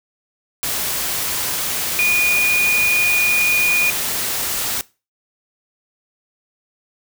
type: tone in noise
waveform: sine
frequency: 2449 Hz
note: D#7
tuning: 28 cents flat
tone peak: -13 dBFS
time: 1.99-3.9 s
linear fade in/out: 0 ms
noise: white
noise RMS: -22 dBFS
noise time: 0.63-4.81 s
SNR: +6 dB
effects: noise-tail reverb RT60 0.3 s tail -21 dB re dry